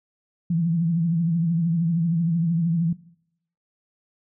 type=tone with vibrato; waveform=sine; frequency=167.5 Hz; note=E3; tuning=28 cents sharp; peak=-19 dBFS; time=0.5-2.93 s; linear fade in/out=5 ms; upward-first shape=triangle; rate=13 Hz; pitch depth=110 cents each way; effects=noise-tail reverb RT60 0.7 s tail -20 dB re dry